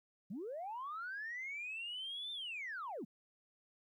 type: linear two-way sweep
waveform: sine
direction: up then down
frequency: 164.81 to 3600 to 164.81 Hz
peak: -40 dBFS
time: 0.3-3.05 s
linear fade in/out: 10 ms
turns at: 2.32 s
effects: tanh soft clip ceiling -37 dBFS + 13-bit